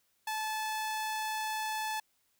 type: tone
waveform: sawtooth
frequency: 868 Hz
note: A5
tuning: 24 cents flat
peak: -29 dBFS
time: 0.27-2 s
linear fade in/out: 5 ms
effects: white hiss -74 dBFS RMS until 2.39 s